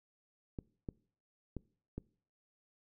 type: clicks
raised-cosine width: 3 ms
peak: -27 dBFS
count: 4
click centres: 0.588 / 0.888 / 1.567 / 1.98 s
effects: noise-tail reverb RT60 0.5 s tail -23 dB re dry